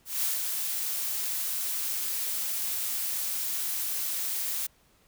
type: noise with ADSR envelope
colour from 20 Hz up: blue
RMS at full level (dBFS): -27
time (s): 0.05-4.67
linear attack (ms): 180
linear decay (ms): 160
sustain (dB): -4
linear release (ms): 10
effects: pink hiss -64 dBFS RMS until 5.07 s